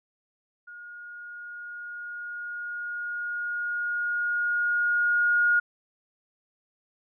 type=tone with level ramp; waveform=sine; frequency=1433 Hz; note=F6; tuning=44 cents sharp; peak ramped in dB=-41 to -18 dBFS; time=0.67-5.6 s; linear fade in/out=10 ms; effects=none